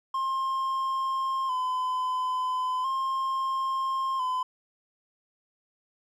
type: tone with vibrato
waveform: triangle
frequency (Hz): 1039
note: C6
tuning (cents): -12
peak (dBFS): -24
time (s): 0.14-4.43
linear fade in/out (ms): 5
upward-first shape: square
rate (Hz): 0.37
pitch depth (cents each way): 39
effects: none